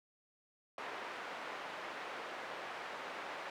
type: band-pass noise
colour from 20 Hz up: pink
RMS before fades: -45 dBFS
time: 0.78-3.5 s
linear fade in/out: 2 ms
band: 580 to 2200 Hz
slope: 12 dB/octave
effects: none